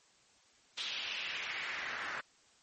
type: noise with band-pass filter sweep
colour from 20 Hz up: pink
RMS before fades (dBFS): -40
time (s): 0.77-2.21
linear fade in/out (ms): 10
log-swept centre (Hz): 3500 to 1500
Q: 2.6
effects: white hiss -66 dBFS RMS until 2.62 s + MP3 32 kbps